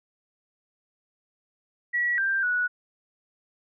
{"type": "tone with pitch steps", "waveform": "sine", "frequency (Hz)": [1930, 1579, 1469], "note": ["B6", "G6", "F#6"], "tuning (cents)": [-40, 12, -13], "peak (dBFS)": -22, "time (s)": [1.93, 2.68], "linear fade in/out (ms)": 20, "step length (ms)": 250, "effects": []}